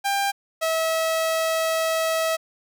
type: tone pair in turn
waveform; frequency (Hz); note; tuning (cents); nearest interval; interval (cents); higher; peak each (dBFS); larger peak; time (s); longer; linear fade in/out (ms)
sawtooth; 796 / 646.8; G5 / E5; +26 / -33; major third; 359; first; -17; neither; 0.04-0.32 / 0.61-2.37; second; 20
effects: none